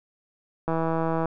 click train, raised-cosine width 1 ms, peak -13 dBFS, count 95, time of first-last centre 0.68-1.257 s, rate 163 Hz, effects none

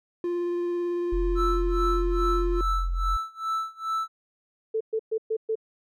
triangle tone with vibrato, 349.1 Hz, F4, 1 cent flat, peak -23 dBFS, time 0.24-2.61 s, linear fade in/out 2 ms, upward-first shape sine, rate 18 Hz, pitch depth 10 cents each way
sine tone, 43.65 Hz, F1, in tune, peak -24 dBFS, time 1.12-3.17 s, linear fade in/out 10 ms
triangle tone with tremolo, 1318.5 Hz, E6, in tune, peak -22 dBFS, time 1.35-4.08 s, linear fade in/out 50 ms, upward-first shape sine, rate 2.4 Hz, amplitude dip 95%
sine tone bursts, 442 Hz, A4, 8 cents sharp, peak -23 dBFS, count 5, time 4.74-5.555 s, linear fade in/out 10 ms, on 67 ms, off 120 ms
effects none

